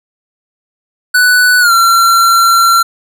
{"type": "tone with pitch glide", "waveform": "square", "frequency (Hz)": [1487, 1363.6], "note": ["F#6", "F6"], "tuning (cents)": [8, -42], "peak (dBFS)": -6, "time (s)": [1.14, 2.83], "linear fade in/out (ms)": 10, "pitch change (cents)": -150, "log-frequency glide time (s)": [1.6, 1.72], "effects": []}